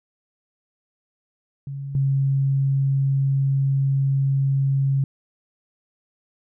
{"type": "tone pair in turn", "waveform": "sine", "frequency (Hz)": [138.59, 136.68], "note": ["C#3", "C#3"], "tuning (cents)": [0, -24], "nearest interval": "unison", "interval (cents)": 24, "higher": "first", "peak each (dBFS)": [-28, -17], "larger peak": "second", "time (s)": [[1.67, 1.95], [1.95, 5.04]], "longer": "second", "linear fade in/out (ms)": 2, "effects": []}